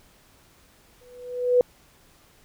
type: tone with exponential growth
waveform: sine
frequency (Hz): 493.9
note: B4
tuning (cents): 0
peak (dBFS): -12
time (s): 1.01-1.61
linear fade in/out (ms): 1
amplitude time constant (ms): 130
effects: pink hiss -57 dBFS RMS until 2.44 s